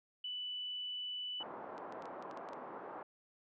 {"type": "tone", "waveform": "sine", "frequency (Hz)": 2979, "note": "F#7", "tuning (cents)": 11, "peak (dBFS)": -39, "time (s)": [0.24, 1.43], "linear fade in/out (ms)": 5}
{"type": "low-pass noise", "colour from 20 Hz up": "white", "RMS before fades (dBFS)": -46, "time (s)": [1.4, 3.03], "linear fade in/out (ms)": 5, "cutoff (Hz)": 1100, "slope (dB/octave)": 24}
{"type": "clicks", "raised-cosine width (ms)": 0.2, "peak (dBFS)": -38, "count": 9, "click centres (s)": [1.78, 1.924, 2.023, 2.056, 2.225, 2.312, 2.374, 2.488, 2.533]}
{"effects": ["high-pass 300 Hz 12 dB/octave"]}